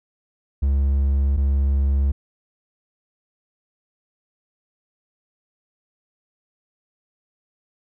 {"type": "tone pair in turn", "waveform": "triangle", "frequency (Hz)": [69, 69], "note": ["C#2", "C#2"], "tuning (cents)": [-7, -7], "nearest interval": "unison", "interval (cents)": 0, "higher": "neither", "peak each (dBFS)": -14, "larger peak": "neither", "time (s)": [[0.62, 1.37], [1.37, 2.12]], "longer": "neither", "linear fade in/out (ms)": 10, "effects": []}